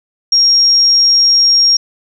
sine tone, 5580 Hz, F8, 2 cents flat, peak -6 dBFS, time 0.32-1.77 s, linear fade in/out 5 ms, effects 8-bit

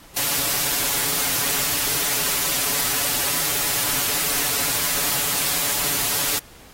white noise with comb filter, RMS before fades -22 dBFS, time 0.16-6.39 s, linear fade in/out 10 ms, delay 7 ms, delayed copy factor +0.75, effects pink hiss -47 dBFS RMS until 6.73 s + AAC 48 kbps

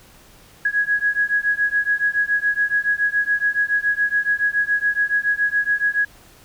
sine beating tone pair, 1661.2 / 1668.3 Hz, G#6 / G#6, 0 / +7 cents, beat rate 7.1 Hz, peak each -20 dBFS, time 0.65-6.05 s, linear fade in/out 5 ms, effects pink hiss -49 dBFS RMS until 6.44 s

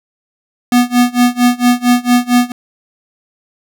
square tone with tremolo, 244.7 Hz, B3, 16 cents flat, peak -6 dBFS, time 0.72-2.52 s, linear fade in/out 2 ms, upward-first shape sine, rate 4.4 Hz, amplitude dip 95%, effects none

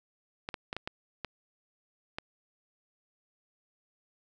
clicks, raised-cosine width 0.3 ms, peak -19 dBFS, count 7, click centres 0.489 / 0.542 / 0.729 / 0.766 / 0.875 / 1.247 / 2.185 s, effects none

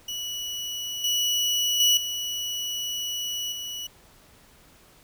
30% pulse tone with level steps, 2939 Hz, F#7, 12 cents flat, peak -27 / -19 / -14 / -25 / -29 dBFS, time 0.08-3.87 s, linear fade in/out 5 ms, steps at 1.04 / 1.8 / 1.97 / 3.52 s, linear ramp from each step 2 ms, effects pink hiss -55 dBFS RMS until 5.03 s

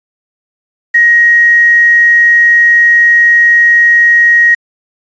sine tone with quantisation, 1884 Hz, A#6, 18 cents sharp, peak -3 dBFS, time 0.94-4.55 s, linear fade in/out 10 ms, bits 5, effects resampled to 16000 Hz

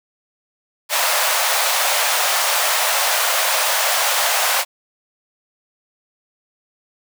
pink high-pass noise, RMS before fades -18 dBFS, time 0.89-4.65 s, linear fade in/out 50 ms, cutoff 570 Hz, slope 48 dB/octave, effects none

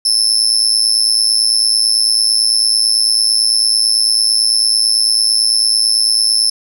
35% pulse tone with amplitude modulation, 5274 Hz, E8, in tune, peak -4 dBFS, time 0.05-6.5 s, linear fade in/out 5 ms, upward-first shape sine, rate 109 Hz, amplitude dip 85%, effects none

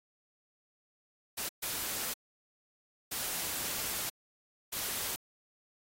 white noise bursts at uneven times, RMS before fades -36 dBFS, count 4, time 1.37-1.49 / 1.62-2.14 / 3.11-4.1 / 4.72-5.16 s, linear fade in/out 10 ms, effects AAC 48 kbps

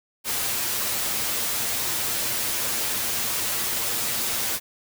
white noise with comb filter, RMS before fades -26 dBFS, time 0.24-4.6 s, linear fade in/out 50 ms, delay 8.7 ms, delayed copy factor +0.55, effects none

